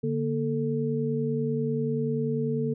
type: tone cluster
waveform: sine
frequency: 144.1 / 234.3 / 442.5 Hz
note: D3 / A#3 / A4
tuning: -33 / +9 / +10 cents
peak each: -29 dBFS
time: 0.03-2.74 s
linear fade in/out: 10 ms
effects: none